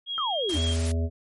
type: tone with vibrato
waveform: sine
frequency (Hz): 3252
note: G#7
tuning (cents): -37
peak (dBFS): -28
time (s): 0.06-0.76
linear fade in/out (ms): 50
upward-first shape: sine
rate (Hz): 5.7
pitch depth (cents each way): 27
type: exponential sweep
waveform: sine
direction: down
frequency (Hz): 1345 to 277.2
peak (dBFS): -26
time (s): 0.18-0.57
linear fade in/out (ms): 0
type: noise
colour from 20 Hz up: white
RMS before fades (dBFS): -35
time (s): 0.49-0.92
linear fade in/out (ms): 5
type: harmonic tone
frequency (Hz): 82.41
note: E2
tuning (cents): 0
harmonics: 1 / 3 / 5 / 7 / 8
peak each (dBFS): -23 / -33 / -37 / -40 / -41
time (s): 0.53-1.1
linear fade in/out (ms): 50
effects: MP3 48 kbps